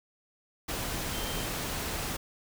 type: tone in noise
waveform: sine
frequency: 3136 Hz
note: G7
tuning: in tune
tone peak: -42 dBFS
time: 1.13-1.46 s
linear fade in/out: 10 ms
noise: pink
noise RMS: -34 dBFS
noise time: 0.68-2.17 s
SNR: -11 dB
effects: none